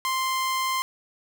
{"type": "tone", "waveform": "sawtooth", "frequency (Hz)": 1046.5, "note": "C6", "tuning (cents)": 0, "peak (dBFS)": -20, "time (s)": [0.05, 0.82], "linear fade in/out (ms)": 0, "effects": []}